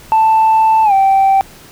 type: tone with pitch glide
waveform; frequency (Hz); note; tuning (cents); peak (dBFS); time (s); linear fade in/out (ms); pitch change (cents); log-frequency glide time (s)
sine; 883 to 777.6; A5 to G5; +6 to -14; -5; 0.12-1.41; 0; -220; 0.84-0.93
effects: tanh soft clip ceiling -5 dBFS + pink hiss -39 dBFS RMS until 1.71 s

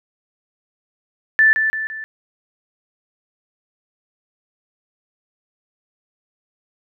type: tone with echo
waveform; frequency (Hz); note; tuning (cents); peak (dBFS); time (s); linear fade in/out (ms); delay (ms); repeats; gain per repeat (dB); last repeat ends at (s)
sine; 1760; A6; 0; -9; 1.39-1.53; 0; 170; 3; -6; 2.04
effects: none

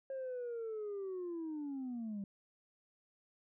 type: linear sweep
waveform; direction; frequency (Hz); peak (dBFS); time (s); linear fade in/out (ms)
sine; down; 540 to 193.7; -37; 0.1-2.24; 2
effects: tanh soft clip ceiling -37 dBFS

